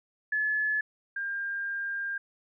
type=tone pair in turn; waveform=sine; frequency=1717 / 1601.6 Hz; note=A6 / G6; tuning=-43 / +37 cents; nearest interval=minor second; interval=120 cents; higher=first; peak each=-25 / -30 dBFS; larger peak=first; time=0.32-0.81 / 1.16-2.18 s; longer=second; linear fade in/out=5 ms; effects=none